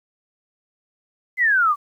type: exponential sweep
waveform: sine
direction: down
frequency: 2082 to 1132 Hz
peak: -14 dBFS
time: 1.37-1.76 s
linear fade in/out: 50 ms
effects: 9-bit